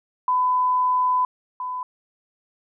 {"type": "tone pair in turn", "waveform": "sine", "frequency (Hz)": [1004, 1004], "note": ["B5", "B5"], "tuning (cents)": [28, 28], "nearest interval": "unison", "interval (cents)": 0, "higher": "neither", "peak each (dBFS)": [-17, -26], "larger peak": "first", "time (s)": [[0.28, 1.25], [1.6, 1.83]], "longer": "first", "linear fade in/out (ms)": 2, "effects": []}